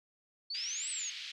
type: exponential two-way sweep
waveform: sine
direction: up then down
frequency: 4341 to 8170 to 6390 Hz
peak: -36 dBFS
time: 0.5-1.1 s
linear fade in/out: 5 ms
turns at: 0.9 s
type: band-pass noise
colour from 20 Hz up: pink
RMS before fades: -44 dBFS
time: 0.54-1.32 s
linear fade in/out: 10 ms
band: 2500 to 4500 Hz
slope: 24 dB/octave
effects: none